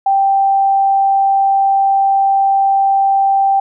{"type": "tone", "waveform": "sine", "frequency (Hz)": 784, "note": "G5", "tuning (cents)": 0, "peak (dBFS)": -9, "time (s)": [0.06, 3.6], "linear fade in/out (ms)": 5, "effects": []}